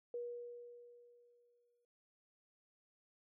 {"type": "tone with exponential decay", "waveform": "sine", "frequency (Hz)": 480.4, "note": "B4", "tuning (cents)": -48, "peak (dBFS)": -39, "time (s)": [0.14, 1.85], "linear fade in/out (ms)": 2, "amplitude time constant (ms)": 370, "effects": []}